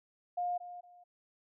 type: tone with echo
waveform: sine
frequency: 710 Hz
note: F5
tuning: 28 cents sharp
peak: -31 dBFS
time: 0.37-0.58 s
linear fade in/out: 10 ms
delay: 230 ms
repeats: 2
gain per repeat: -12 dB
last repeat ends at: 1.04 s
effects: none